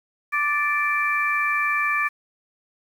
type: harmonic tone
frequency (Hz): 586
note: D5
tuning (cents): -4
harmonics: 2 / 3 / 4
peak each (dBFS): -24 / -24 / -24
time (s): 0.32-2.09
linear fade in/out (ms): 20
effects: 8-bit